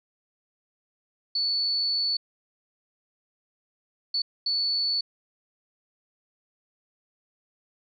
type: tone bursts at uneven times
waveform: sine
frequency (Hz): 4453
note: C#8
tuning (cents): +7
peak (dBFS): -23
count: 3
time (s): 1.35-2.17 / 4.14-4.22 / 4.46-5.01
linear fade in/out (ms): 5
effects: none